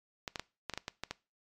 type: clicks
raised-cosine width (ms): 0.2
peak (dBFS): -19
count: 9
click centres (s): 0.278 / 0.358 / 0.396 / 0.697 / 0.737 / 0.776 / 0.881 / 1.036 / 1.11
effects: noise-tail reverb RT60 0.3 s tail -21 dB re dry + MP3 96 kbps